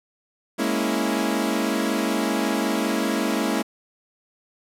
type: chord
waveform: sawtooth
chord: A# half-diminished seventh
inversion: third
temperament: equal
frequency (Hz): 207.7 / 233.1 / 277.2 / 329.6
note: G#3 / A#3 / C#4 / E4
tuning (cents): 0 / 0 / 0 / 0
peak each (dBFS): -23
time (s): 0.58-3.63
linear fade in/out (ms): 20
effects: resampled to 32000 Hz + 8-bit